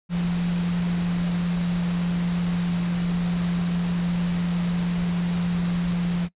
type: tone in noise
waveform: sine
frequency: 174.2 Hz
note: F3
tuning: 4 cents flat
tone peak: -21 dBFS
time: 0.09-6.29 s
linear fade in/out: 50 ms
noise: pink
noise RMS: -35 dBFS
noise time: 0.09-6.29 s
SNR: +11 dB
effects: noise-tail reverb RT60 0.1 s tail -22 dB re dry + resampled to 8000 Hz